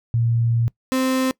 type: tone pair in turn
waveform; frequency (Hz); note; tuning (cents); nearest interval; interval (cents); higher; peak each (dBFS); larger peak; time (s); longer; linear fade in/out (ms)
sine / 35% pulse; 116.54 / 260.4; A#2 / C4; 0 / -8; octave + major second; 1392; second; -16; neither; 0.14-0.68 / 0.92-1.31; first; 0
effects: noise-tail reverb RT60 0.1 s tail -22 dB re dry